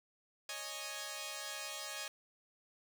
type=chord; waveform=5% pulse; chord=C# suspended second; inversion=none; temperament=equal; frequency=554.4 / 622.3 / 830.6 Hz; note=C#5 / D#5 / G#5; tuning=0 / 0 / 0 cents; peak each=-35 / -34 / -35 dBFS; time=0.49-2.08 s; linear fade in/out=2 ms; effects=none